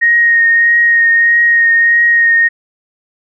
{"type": "tone with vibrato", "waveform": "sine", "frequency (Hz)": 1864.7, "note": "A#6", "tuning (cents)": 0, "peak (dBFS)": -6, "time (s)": [0.01, 2.49], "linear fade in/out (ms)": 20, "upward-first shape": "triangle", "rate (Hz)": 1.6, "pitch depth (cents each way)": 19, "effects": []}